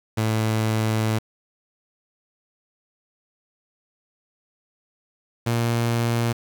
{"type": "tone pair in turn", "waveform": "sawtooth", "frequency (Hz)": [110, 117.12], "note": ["A2", "A#2"], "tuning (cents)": [0, 9], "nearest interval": "minor second", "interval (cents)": 109, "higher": "second", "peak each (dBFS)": -16, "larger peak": "neither", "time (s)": [[0.17, 1.19], [5.46, 6.33]], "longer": "first", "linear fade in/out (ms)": 10, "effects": ["7-bit"]}